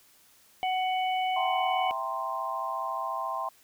harmonic tone, 745 Hz, F#5, 12 cents sharp, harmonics 1 / 3 / 4, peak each -26 / -36 / -37 dBFS, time 0.63-1.91 s, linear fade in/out 0 ms
sine chord, C dominant seventh, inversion first, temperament equal, 659.3 / 784 / 932.3 / 1046.5 Hz, E5 / G5 / Bb5 / C6, 0 / 0 / 0 / 0 cents, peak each -37 / -36 / -38 / -32 dBFS, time 1.36-3.49 s, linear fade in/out 5 ms
effects white hiss -60 dBFS RMS until 3.63 s

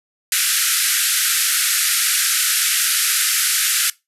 white band-pass noise, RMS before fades -18 dBFS, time 0.32-3.9 s, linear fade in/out 2 ms, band 1300 to 13000 Hz, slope 96 dB/octave, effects noise-tail reverb RT60 0.2 s tail -21 dB re dry

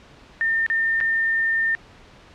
sine tone with dropouts, 1810 Hz, A6, 48 cents sharp, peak -18 dBFS, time 0.41-1.75 s, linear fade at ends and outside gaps 0 ms, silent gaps 0.664-0.7 / 1.003-1.01 s, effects pink hiss -48 dBFS RMS until 2.34 s + low-pass 4000 Hz 12 dB/octave

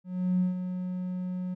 triangle tone with ADSR envelope, 182.2 Hz, F#3, 26 cents flat, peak -18 dBFS, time 0.04-1.55 s, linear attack 360 ms, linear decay 140 ms, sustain -10 dB, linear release 17 ms, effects tanh soft clip ceiling -19 dBFS

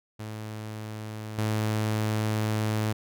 sawtooth tone with level steps, 108.1 Hz, A2, 30 cents flat, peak -31 / -21 dBFS, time 0.19-2.93 s, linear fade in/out 10 ms, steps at 1.38 s, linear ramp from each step 2 ms, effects none

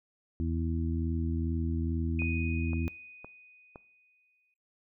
harmonic tone, 82.3 Hz, E2, 2 cents flat, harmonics 1 / 2 / 3 / 4, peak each -30 / -38 / -35 / -39 dBFS, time 0.4-2.88 s, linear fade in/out 0 ms
sine tone with exponential decay, 2489 Hz, D#7, in tune, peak -32 dBFS, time 2.19-4.54 s, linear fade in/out 2 ms, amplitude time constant 510 ms
click train, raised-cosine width 1 ms, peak -30 dBFS, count 4, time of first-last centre 2.22-3.758 s, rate 1.95 Hz
effects noise-tail reverb RT60 0.5 s tail -24 dB re dry

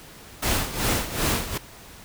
pink noise with tremolo, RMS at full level -22 dBFS, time 0.42-1.58 s, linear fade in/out 10 ms, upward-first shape sine, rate 2.6 Hz, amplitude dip 75%, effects pink hiss -45 dBFS RMS until 2.04 s

